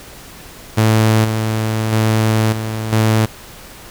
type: tone with level steps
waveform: sawtooth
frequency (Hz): 110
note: A2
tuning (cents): 0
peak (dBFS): -6 / -12 / -8 / -16 / -7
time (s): 0.77-3.26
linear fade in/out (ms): 10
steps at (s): 1.24 / 1.92 / 2.52 / 2.92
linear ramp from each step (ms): 10
effects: pink hiss -37 dBFS RMS until 3.9 s